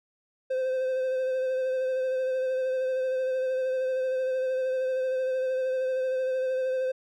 triangle tone with vibrato, 518 Hz, C5, 17 cents flat, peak -23 dBFS, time 0.5-6.92 s, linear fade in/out 10 ms, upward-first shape sine, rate 13 Hz, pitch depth 21 cents each way, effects none

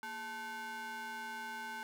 square ring-modulated tone, 321.8 Hz, E4, 42 cents flat, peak -39 dBFS, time 0.03-1.83 s, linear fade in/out 0 ms, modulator 1200 Hz, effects none

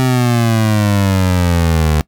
25% pulse exponential sweep, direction down, 130.81 to 75.4 Hz, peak -7 dBFS, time 0-2.01 s, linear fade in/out 0 ms, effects noise-tail reverb RT60 0.1 s tail -21 dB re dry

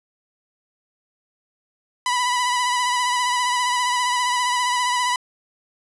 sawtooth tone with vibrato, 987.8 Hz, B5, in tune, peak -15 dBFS, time 2.06-5.16 s, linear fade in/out 2 ms, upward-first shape sine, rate 15 Hz, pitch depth 33 cents each way, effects resampled to 24000 Hz + 9-bit

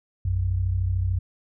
sine tone pair together, 59 / 92.5 Hz, A#1 / F#2, +22 / 0 cents, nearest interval minor sixth, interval 778 cents, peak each -27 / -22 dBFS, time 0.25-1.19 s, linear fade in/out 5 ms, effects none

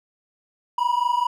triangle tone pair together, 959.3 / 984 Hz, A#5 / B5, +49 / -7 cents, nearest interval unison, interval 44 cents, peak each -20 dBFS, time 0.78-1.27 s, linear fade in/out 5 ms, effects none

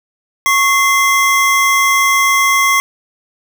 square tone pair together, 1101.8 / 2074 Hz, C#6 / C7, -11 / -16 cents, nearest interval major seventh, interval 1095 cents, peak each -13 dBFS, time 0.46-2.8 s, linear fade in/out 0 ms, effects none

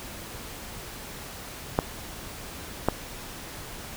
clicks, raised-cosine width 1 ms, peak -6 dBFS, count 2, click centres 1.789 / 2.886 s, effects pink hiss -40 dBFS RMS until 3.96 s

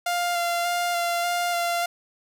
sawtooth tone with vibrato, 696 Hz, F5, 6 cents flat, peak -19 dBFS, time 0.06-1.86 s, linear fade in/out 5 ms, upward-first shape square, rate 1.7 Hz, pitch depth 13 cents each way, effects none

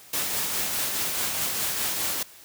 white noise with tremolo, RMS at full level -26 dBFS, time 0.13-2.23 s, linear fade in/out 5 ms, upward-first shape triangle, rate 4.8 Hz, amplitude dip 35%, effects white hiss -49 dBFS RMS until 2.44 s + high-pass 60 Hz 12 dB/octave

